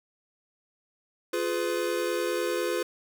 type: chord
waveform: square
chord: F diminished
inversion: none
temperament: just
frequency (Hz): 349.2 / 419.1 / 502.9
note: F4 / Ab4 / Cb5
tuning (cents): 0 / +16 / +31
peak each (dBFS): -31 / -33 / -31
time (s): 1.33-2.83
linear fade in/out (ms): 5
effects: none